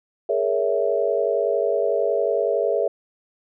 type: chord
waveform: sine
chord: A# half-diminished seventh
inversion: third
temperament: equal with one note detuned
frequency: 415.3 / 466.2 / 560.2 / 659.3 Hz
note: G#4 / A#4 / C#5 / E5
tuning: 0 / 0 / +18 / 0 cents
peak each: -24 dBFS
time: 0.29-2.88 s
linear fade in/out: 5 ms
effects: none